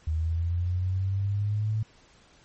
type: linear sweep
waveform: sine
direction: up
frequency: 77.78 to 110 Hz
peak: -24 dBFS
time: 0.07-1.83 s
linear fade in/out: 5 ms
effects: pink hiss -58 dBFS RMS until 2.44 s + MP3 32 kbps